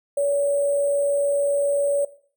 sine tone with sample-and-hold, 567 Hz, C#5, 39 cents sharp, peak -18 dBFS, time 0.17-2.05 s, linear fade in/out 5 ms, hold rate 8820 Hz, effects noise-tail reverb RT60 0.5 s tail -17 dB re dry

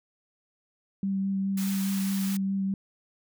sine tone with vibrato, 194.5 Hz, G3, 13 cents flat, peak -25 dBFS, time 1.03-2.74 s, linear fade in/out 2 ms, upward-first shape sine, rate 4.8 Hz, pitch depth 12 cents each way
white high-pass noise, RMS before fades -38 dBFS, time 1.57-2.37 s, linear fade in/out 5 ms, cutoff 810 Hz, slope 24 dB/octave
effects none

